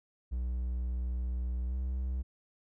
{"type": "tone with pitch glide", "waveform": "triangle", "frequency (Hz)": [61.5, 64], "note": ["B1", "C2"], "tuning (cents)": [-7, -38], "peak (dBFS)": -29, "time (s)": [0.31, 2.23], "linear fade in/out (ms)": 20, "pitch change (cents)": 69, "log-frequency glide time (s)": [1.67, 1.75], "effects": []}